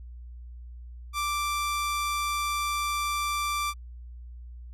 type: tone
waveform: sawtooth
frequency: 1174.7 Hz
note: D6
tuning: in tune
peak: -23 dBFS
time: 1.13-3.74 s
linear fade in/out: 50 ms
effects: added 60 Hz sine -40 dBFS peak until 4.73 s + resampled to 32000 Hz